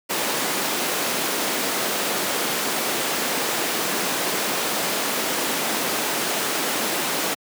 pink high-pass noise, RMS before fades -24 dBFS, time 0.09-7.35 s, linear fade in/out 20 ms, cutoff 260 Hz, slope 12 dB/octave, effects high-pass 150 Hz 12 dB/octave

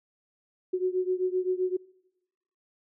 sine beating tone pair, 365.7 / 373.4 Hz, F#4 / F#4, -20 / +16 cents, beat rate 7.7 Hz, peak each -27 / -29 dBFS, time 0.73-1.77 s, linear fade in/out 10 ms, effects noise-tail reverb RT60 1.0 s tail -25 dB re dry

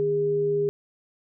sine tone pair together, 152.91 / 407.7 Hz, D#3 / G#4, -30 / -32 cents, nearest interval octave + perfect fourth, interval 1698 cents, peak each -32 / -21 dBFS, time 0-0.69 s, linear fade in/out 0 ms, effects none

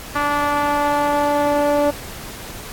sawtooth tone with band-pass filter sweep, 290.7 Hz, D4, 18 cents flat, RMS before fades -18 dBFS, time 0.15-1.91 s, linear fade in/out 10 ms, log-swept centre 1200 to 610 Hz, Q 2.3, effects pink hiss -34 dBFS RMS until 2.72 s + AAC 64 kbps

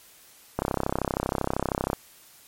click train, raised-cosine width 1 ms, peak -10 dBFS, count 45, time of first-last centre 0.59-1.931 s, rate 32.8 Hz, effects white hiss -53 dBFS RMS until 2.47 s + MP3 64 kbps

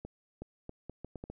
accelerating click train, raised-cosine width 2 ms, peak -28 dBFS, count 8, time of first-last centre 0.05-1.3 s, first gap 370 ms, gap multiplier 0.74, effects none

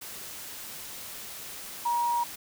sine tone in noise, 950 Hz, A#5, 33 cents sharp, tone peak -24 dBFS, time 1.85-2.24 s, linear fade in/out 10 ms, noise white, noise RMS -41 dBFS, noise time 0.01-2.36 s, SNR +14 dB, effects none

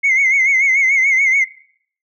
sine tone with vibrato, 2138 Hz, C7, 37 cents sharp, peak -9 dBFS, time 0.03-1.45 s, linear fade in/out 20 ms, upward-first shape sine, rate 6.9 Hz, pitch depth 80 cents each way, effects noise-tail reverb RT60 0.6 s tail -21 dB re dry + tanh soft clip ceiling -8 dBFS

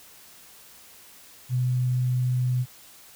sine tone, 125.8 Hz, B2, 32 cents sharp, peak -21 dBFS, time 1.49-2.66 s, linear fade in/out 50 ms, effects white hiss -50 dBFS RMS until 3.15 s

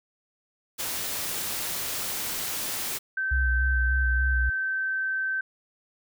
white noise, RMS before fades -31 dBFS, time 0.78-2.99 s, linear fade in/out 20 ms
sine tone, 1547 Hz, G6, 23 cents flat, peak -25 dBFS, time 3.17-5.41 s, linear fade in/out 5 ms
sine tone with vibrato, 64.2 Hz, C2, 32 cents flat, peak -22 dBFS, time 3.31-4.5 s, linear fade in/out 10 ms, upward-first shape square, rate 3.4 Hz, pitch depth 41 cents each way
effects none

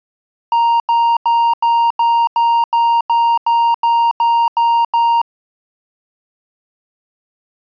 triangle tone bursts, 932.3 Hz, A#5, in tune, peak -8 dBFS, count 13, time 0.52-5.216 s, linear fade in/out 2 ms, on 280 ms, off 88 ms, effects resampled to 11025 Hz

